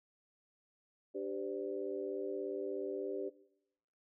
harmonic tone with a mistuned harmonic, 97.8 Hz, G2, 4 cents flat, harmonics 3 / 4 / 5 / 6, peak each -44 / -39 / -44 / -46 dBFS, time 1.14-3.3 s, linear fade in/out 20 ms, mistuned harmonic 5, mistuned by +73 cents, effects noise-tail reverb RT60 0.8 s tail -18 dB re dry

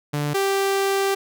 sawtooth tone pair in turn, 146.83 / 392 Hz, D3 / G4, 0 / 0 cents, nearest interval octave + perfect fourth, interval 1700 cents, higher second, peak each -18 / -15 dBFS, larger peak second, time 0.13-0.34 / 0.34-1.15 s, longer second, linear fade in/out 10 ms, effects none

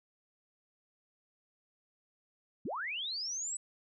sine linear sweep, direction up, 140.9 to 8010 Hz, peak -35 dBFS, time 2.65-3.57 s, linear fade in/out 5 ms, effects none

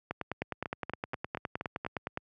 two click trains, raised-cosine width 0.5 ms, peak -18 / -20 dBFS, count 21 / 7, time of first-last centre 0.11-2.174 / 0.42-1.849 s, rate 9.69 / 4.2 Hz, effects high-pass 80 Hz 12 dB/octave

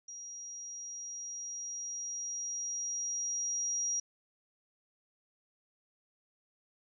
sine tone with level ramp, 5720 Hz, F8, 41 cents sharp, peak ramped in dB -43 to -30 dBFS, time 0.08-4 s, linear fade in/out 5 ms, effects none

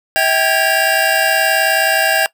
square tone cluster, 647 / 778 / 1604 / 1663 / 2782 Hz, E5 / G5 / G6 / G#6 / F7, -32 / -13 / +39 / +2 / -7 cents, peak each -19 dBFS, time 0.16-2.26 s, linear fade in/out 0 ms, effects noise-tail reverb RT60 0.1 s tail -20 dB re dry

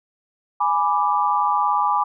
sine chord, G# diminished, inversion none, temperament equal, 830.6 / 987.8 / 1174.7 Hz, G#5 / B5 / D6, 0 / 0 / 0 cents, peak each -21 dBFS, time 0.6-2.04 s, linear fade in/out 10 ms, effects none

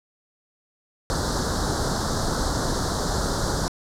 pink band-stop noise, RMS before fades -24 dBFS, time 1.1-3.68 s, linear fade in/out 0 ms, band 1600 to 3900 Hz, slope 48 dB/octave, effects low-pass 7000 Hz 12 dB/octave

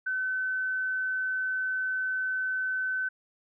sine tone, 1520 Hz, F#6, 46 cents sharp, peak -27 dBFS, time 0.06-3.09 s, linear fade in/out 10 ms, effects none

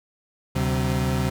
35% pulse tone cluster, 74.1 / 131 / 190.8 Hz, D2 / C3 / G3, +16 / +2 / -47 cents, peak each -26 / -22 / -25 dBFS, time 0.55-1.3 s, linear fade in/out 10 ms, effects none

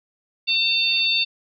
harmonic tone, 902 Hz, A5, 43 cents sharp, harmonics 3 / 4 / 5, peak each -21 / -22 / -23 dBFS, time 0.47-1.25 s, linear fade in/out 20 ms, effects none

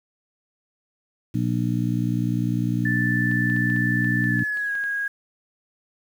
harmonic tone, 60 Hz, B1, 49 cents flat, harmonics 2 / 3 / 4 / 5, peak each -24 / -26 / -27 / -28 dBFS, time 1.34-4.44 s, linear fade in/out 10 ms
sine tone with pitch glide, 1760 to 1642.1 Hz, A6 to G#6, 0 to -20 cents, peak -23 dBFS, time 2.85-5.08 s, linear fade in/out 5 ms, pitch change -120 cents, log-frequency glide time 4.24-4.75 s
clicks, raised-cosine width 0.3 ms, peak -27 dBFS, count 11, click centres 3.314 / 3.5 / 3.564 / 3.701 / 3.763 / 4.045 / 4.241 / 4.393 / 4.572 / 4.753 / 4.839 s
effects 8-bit

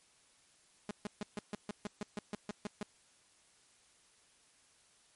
sawtooth tone bursts, 207.7 Hz, G#3, in tune, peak -33 dBFS, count 13, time 0.89-2.83 s, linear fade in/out 2 ms, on 20 ms, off 140 ms, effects white hiss -67 dBFS RMS until 5.15 s + MP3 48 kbps

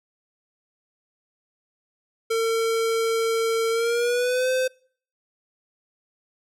square tone with pitch glide, 453.3 to 514.7 Hz, A#4 to C5, -48 to -29 cents, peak -21 dBFS, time 2.3-4.68 s, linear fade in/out 10 ms, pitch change +219 cents, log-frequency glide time 3.7-4.5 s, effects noise-tail reverb RT60 0.5 s tail -25 dB re dry + low-pass 12000 Hz 12 dB/octave

